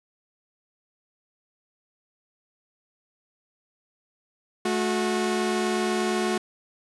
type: tone pair together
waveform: sawtooth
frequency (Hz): 216.7 / 365.1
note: A3 / F#4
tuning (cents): -26 / -23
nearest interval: major sixth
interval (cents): 903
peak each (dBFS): -23 / -21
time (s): 4.65-6.38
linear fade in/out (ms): 5
effects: resampled to 24000 Hz

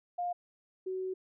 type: tone pair in turn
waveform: sine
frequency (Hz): 707 / 374.5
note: F5 / F#4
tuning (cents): +21 / +21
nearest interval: major seventh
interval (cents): 1100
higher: first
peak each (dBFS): -31 / -33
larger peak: first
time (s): 0.18-0.33 / 0.86-1.14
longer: second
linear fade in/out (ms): 10
effects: none

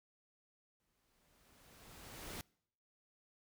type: noise with exponential growth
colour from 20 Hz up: pink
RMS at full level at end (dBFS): -45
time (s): 0.8-2.41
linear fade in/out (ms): 0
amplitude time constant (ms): 350
effects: noise-tail reverb RT60 0.7 s tail -26 dB re dry

